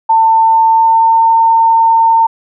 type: tone with pitch glide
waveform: sine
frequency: 896 to 907.5 Hz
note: A5 to A#5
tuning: +31 to -47 cents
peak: -5 dBFS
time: 0.09-2.27 s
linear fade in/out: 10 ms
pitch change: +22 cents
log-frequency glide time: 0.37-1.35 s
effects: none